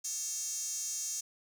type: tone with high-pass filter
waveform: square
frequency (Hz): 246.9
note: B3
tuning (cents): 0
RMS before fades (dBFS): -37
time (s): 0.04-1.21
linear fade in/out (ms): 10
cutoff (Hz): 6500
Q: 6.3
effects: none